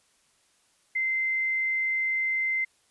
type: tone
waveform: sine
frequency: 2076 Hz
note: C7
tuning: 14 cents flat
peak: -24 dBFS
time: 0.95-2.65 s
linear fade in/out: 10 ms
effects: white hiss -66 dBFS RMS until 2.9 s + resampled to 24000 Hz